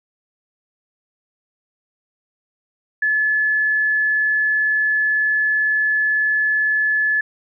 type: tone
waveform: sine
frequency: 1721 Hz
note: A6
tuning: 39 cents flat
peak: -15 dBFS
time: 3.02-7.21 s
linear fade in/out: 5 ms
effects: none